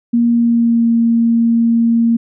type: tone with pitch glide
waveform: sine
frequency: 235.7 to 231.4 Hz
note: A#3 to A#3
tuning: +19 to -13 cents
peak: -9 dBFS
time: 0.13-2.17 s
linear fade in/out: 10 ms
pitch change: -32 cents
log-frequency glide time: 0.27-0.89 s
effects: none